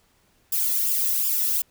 violet noise with flanger, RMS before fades -23 dBFS, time 0.52-1.62 s, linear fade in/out 5 ms, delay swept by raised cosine 0.48 to 1.33 ms, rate 2.7 Hz, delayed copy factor -0.75, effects pink hiss -63 dBFS RMS until 1.7 s

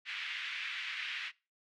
white band-pass noise, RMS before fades -40 dBFS, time 0.05-1.32 s, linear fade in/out 50 ms, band 1700 to 2900 Hz, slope 24 dB/octave, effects noise-tail reverb RT60 0.3 s tail -22 dB re dry

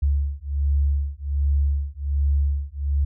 sine beating tone pair, 70.2 / 71.5 Hz, C#2 / D2, +22 / -46 cents, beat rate 1.3 Hz, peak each -22 dBFS, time 0.02-3.05 s, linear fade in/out 10 ms, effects none

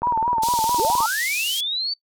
click train, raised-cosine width 1 ms, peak -16 dBFS, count 20, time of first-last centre 0.02-1.004 s, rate 19.3 Hz
sine tone with vibrato, 930 Hz, A#5, 4 cents flat, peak -18 dBFS, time 0.03-1.06 s, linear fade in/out 2 ms, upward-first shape sine, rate 4.6 Hz, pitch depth 96 cents each way
pink band-pass noise, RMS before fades -29 dBFS, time 0.42-1.61 s, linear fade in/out 10 ms, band 3700 to 15000 Hz, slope 24 dB/octave
sine linear sweep, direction up, 293.7 to 4600 Hz, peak -22 dBFS, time 0.78-1.94 s, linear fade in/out 10 ms
effects noise-tail reverb RT60 0.1 s tail -22 dB re dry

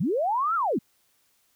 sine linear two-way sweep, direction up then down, 129 to 1396.9 to 162.7 Hz, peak -22 dBFS, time 0-0.79 s, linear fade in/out 10 ms, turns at 0.55 s, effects white hiss -67 dBFS RMS until 1.55 s

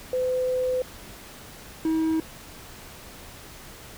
sine / triangle tone pair in turn, 508 / 320 Hz, B4 / D#4, +49 / +49 cents, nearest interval minor sixth, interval 800 cents, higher first, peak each -22 / -19 dBFS, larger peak second, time 0.13-0.82 / 1.85-2.2 s, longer first, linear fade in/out 2 ms, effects pink hiss -44 dBFS RMS until 3.97 s

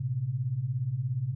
sine beating tone pair, 113.6 / 130.6 Hz, A#2 / C3, -44 / -3 cents, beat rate 17 Hz, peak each -33 / -29 dBFS, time 0-1.35 s, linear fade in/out 10 ms, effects none

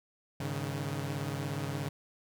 sawtooth chord, Ab suspended fourth, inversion none, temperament equal with one note detuned, 101.63 / 138.59 / 155.56 Hz, Ab2 / Db3 / Eb3, -37 / 0 / 0 cents, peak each -36 / -32 / -35 dBFS, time 0.4-1.89 s, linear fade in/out 5 ms, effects none

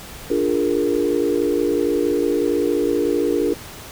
sine chord, Bb dominant seventh, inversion first, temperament equal, 293.7 / 349.2 / 415.3 / 466.2 Hz, D4 / F4 / Ab4 / Bb4, 0 / 0 / 0 / 0 cents, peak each -22 dBFS, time 0.3-3.54 s, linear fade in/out 5 ms, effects pink hiss -37 dBFS RMS until 3.91 s

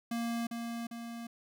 square tone with echo, 233.1 Hz, A#3, in tune, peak -33 dBFS, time 0.11-0.47 s, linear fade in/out 5 ms, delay 400 ms, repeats 2, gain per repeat -4 dB, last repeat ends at 1.27 s, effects none

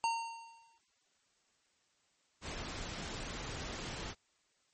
square tone with exponential decay, 918 Hz, A#5, 27 cents flat, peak -29 dBFS, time 0.04-0.78 s, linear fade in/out 0 ms, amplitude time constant 160 ms
pink noise, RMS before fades -42 dBFS, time 2.41-4.15 s, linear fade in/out 50 ms
effects white hiss -74 dBFS RMS until 4.73 s + MP3 32 kbps

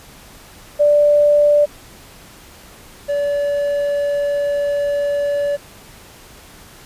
sine / triangle tone pair in turn, 587.3 / 574.5 Hz, D5 / D5, 0 / -38 cents, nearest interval unison, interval 38 cents, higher first, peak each -9 / -14 dBFS, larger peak first, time 0.79-1.66 / 3.08-5.57 s, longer second, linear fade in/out 20 ms, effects pink hiss -42 dBFS RMS until 6.85 s + resampled to 32000 Hz

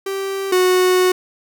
45% pulse tone pair in turn, 389.6 / 367.2 Hz, G4 / F#4, -11 / -13 cents, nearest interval minor second, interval 102 cents, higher first, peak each -21 / -12 dBFS, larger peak second, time 0.06-0.52 / 0.52-1.12 s, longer second, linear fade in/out 5 ms, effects none

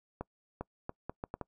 accelerating click train, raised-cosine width 1 ms, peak -23 dBFS, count 7, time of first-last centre 0.21-1.413 s, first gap 400 ms, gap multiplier 0.71, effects noise-tail reverb RT60 0.1 s tail -25 dB re dry

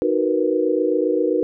sine chord, B major seventh, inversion first, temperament equal, 311.1 / 370 / 466.2 / 493.9 Hz, D#4 / F#4 / A#4 / B4, 0 / 0 / 0 / 0 cents, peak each -22 dBFS, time 0.02-1.43 s, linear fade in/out 0 ms, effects none

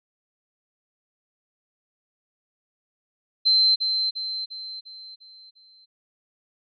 sine tone with echo, 4100 Hz, C8, 36 cents flat, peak -15 dBFS, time 3.45-3.76 s, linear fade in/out 20 ms, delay 350 ms, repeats 6, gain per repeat -6 dB, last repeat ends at 5.86 s, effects none

